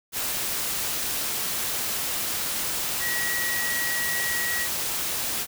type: tone in noise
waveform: sine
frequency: 1918 Hz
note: A#6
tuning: 49 cents sharp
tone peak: -27 dBFS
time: 2.99-4.68 s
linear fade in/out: 50 ms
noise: white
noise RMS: -28 dBFS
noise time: 0.12-5.47 s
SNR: -2 dB
effects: none